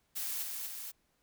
blue noise with echo, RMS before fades -37 dBFS, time 0.15-0.44 s, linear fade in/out 20 ms, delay 240 ms, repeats 2, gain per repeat -3 dB, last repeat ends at 0.92 s, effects pink hiss -75 dBFS RMS until 1.22 s

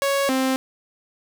sawtooth tone pair in turn, 555 / 262.5 Hz, C#5 / C4, +2 / +6 cents, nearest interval octave + minor second, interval 1296 cents, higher first, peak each -15 dBFS, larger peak neither, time 0.02-0.29 / 0.29-0.56 s, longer neither, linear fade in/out 0 ms, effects none

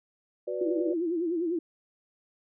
sine chord, B minor, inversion second, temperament equal, 370 / 493.9 / 587.3 Hz, F#4 / B4 / D5, 0 / 0 / 0 cents, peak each -34 dBFS, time 0.47-0.94 s, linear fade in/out 10 ms
sine tone with vibrato, 338.8 Hz, E4, 48 cents sharp, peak -26 dBFS, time 0.61-1.59 s, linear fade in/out 5 ms, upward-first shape sine, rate 10 Hz, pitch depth 110 cents each way
effects none

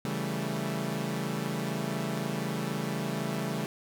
sawtooth chord, A dominant seventh, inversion first, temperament equal, 138.59 / 164.81 / 196 / 220 Hz, C#3 / E3 / G3 / A3, 0 / 0 / 0 / 0 cents, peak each -32 dBFS, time 0.05-3.66 s, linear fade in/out 0 ms, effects none

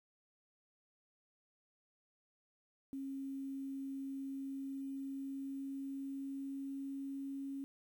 sine tone with pitch glide, 271.6 to 274.4 Hz, C#4 to C#4, -35 to -17 cents, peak -40 dBFS, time 2.93-7.64 s, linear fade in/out 0 ms, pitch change +18 cents, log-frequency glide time 4.21-7.25 s, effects 11-bit

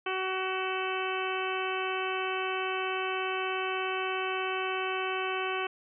harmonic tone with a mistuned harmonic, 376.4 Hz, F#4, 30 cents sharp, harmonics 1 / 2 / 3 / 4 / 5 / 6 / 7 / 8, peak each -34 / -37 / -36 / -38 / -45 / -41 / -37 / -41 dBFS, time 0.06-5.67 s, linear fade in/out 5 ms, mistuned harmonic 8, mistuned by +19 cents, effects none

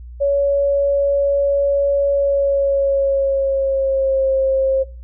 sine tone with pitch glide, 562 to 534.1 Hz, C#5 to C5, +24 to +36 cents, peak -13 dBFS, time 0.2-4.84 s, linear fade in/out 20 ms, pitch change -88 cents, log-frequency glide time 2.09-4.3 s, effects noise-tail reverb RT60 0.3 s tail -19 dB re dry + added 60 Hz sine -32 dBFS peak until 5.03 s

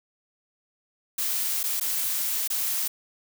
blue noise with dropouts, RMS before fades -27 dBFS, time 1.18-2.88 s, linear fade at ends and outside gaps 5 ms, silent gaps 1.632-1.638 / 1.799-1.809 / 2.477-2.501 s, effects none

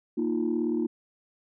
sine chord, Bb suspended fourth, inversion none, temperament equal, 233.1 / 311.1 / 349.2 Hz, Bb3 / Eb4 / F4, 0 / 0 / 0 cents, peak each -28 dBFS, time 0.17-0.87 s, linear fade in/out 10 ms, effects tanh soft clip ceiling -18 dBFS

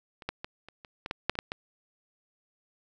clicks, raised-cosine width 0.3 ms, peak -29 / -15 / -20 / -30 / -30 / -20 / -15 / -8 / -23 / -11 / -17 dBFS, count 11, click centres 0.222 / 0.29 / 0.445 / 0.686 / 0.848 / 1.061 / 1.111 / 1.296 / 1.354 / 1.389 / 1.519 s, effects none

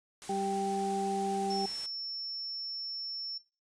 white noise, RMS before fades -46 dBFS, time 0.22-1.86 s, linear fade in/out 0 ms
harmonic tone, 196 Hz, G3, in tune, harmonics 1 / 2 / 4, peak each -37 / -35 / -32 dBFS, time 0.29-1.66 s, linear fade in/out 5 ms
sine tone, 5400 Hz, E8, 41 cents sharp, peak -37 dBFS, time 1.5-3.38 s, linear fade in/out 5 ms
effects noise-tail reverb RT60 0.3 s tail -17 dB re dry + resampled to 22050 Hz

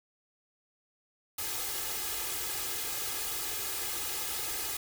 white noise with comb filter, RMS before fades -35 dBFS, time 1.38-4.77 s, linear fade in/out 5 ms, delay 2.4 ms, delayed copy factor +0.85, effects none

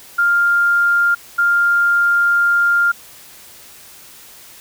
sine tone pair in turn, 1400 / 1400 Hz, F6 / F6, +4 / +4 cents, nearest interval unison, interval 0 cents, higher neither, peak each -11 dBFS, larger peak neither, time 0.18-1.15 / 1.38-2.92 s, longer second, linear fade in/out 10 ms, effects white hiss -41 dBFS RMS until 4.6 s

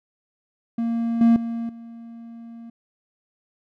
triangle tone with level steps, 231.4 Hz, A#3, 13 cents flat, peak -19 / -10 / -23 / -35 dBFS, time 0.78-2.7 s, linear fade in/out 5 ms, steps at 1.21 / 1.36 / 1.69 s, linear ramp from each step 2 ms, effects none

